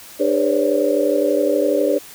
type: tone cluster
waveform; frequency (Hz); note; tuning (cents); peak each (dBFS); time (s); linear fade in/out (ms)
sine; 298.7 / 405.2 / 495.6 / 543 / 575; D4 / G#4 / B4 / C#5 / D5; +29 / -43 / +6 / -36 / -37; -21; 0.19-1.99; 20
effects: white hiss -40 dBFS RMS until 2.14 s